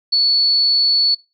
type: tone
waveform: sine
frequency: 4431 Hz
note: C#8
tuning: 2 cents flat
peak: -11 dBFS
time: 0.12-1.15 s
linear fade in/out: 10 ms
effects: noise-tail reverb RT60 0.3 s tail -24 dB re dry + MP3 96 kbps